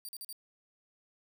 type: tone bursts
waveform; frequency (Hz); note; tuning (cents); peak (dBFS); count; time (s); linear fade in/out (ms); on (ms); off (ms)
5% pulse; 4699; D8; 0; -34; 4; 0.05-0.327; 0; 37; 43
effects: none